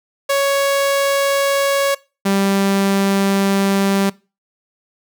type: tone pair in turn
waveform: sawtooth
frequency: 556 / 196.58 Hz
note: C#5 / G3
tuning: +5 / +5 cents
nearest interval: octave + tritone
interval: 1800 cents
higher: first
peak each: -10 dBFS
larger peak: neither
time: 0.29-1.95 / 2.25-4.1 s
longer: second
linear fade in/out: 10 ms
effects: noise-tail reverb RT60 0.3 s tail -22 dB re dry